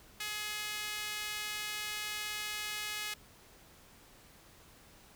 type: tone with high-pass filter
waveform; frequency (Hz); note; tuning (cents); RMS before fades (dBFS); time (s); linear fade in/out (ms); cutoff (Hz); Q
sawtooth; 421.1; G#4; +24; -39; 0.2-3.14; 5; 2200; 1.1
effects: pink hiss -59 dBFS RMS until 5.15 s